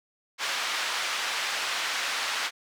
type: band-pass noise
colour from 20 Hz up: pink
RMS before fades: -30 dBFS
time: 0.38-2.51 s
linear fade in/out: 50 ms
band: 1200 to 5100 Hz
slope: 12 dB/octave
effects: none